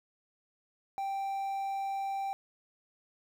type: tone with quantisation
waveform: triangle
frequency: 784 Hz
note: G5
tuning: in tune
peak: -30 dBFS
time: 0.98-2.33 s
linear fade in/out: 0 ms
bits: 10
effects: none